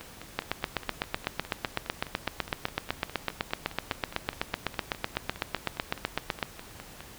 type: two click trains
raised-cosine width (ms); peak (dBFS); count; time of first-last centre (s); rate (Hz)
0.3; -10 / -24; 49 / 35; 0.39-6.428 / 0.01-7.006; 7.95 / 4.86
effects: pink hiss -48 dBFS RMS until 7.18 s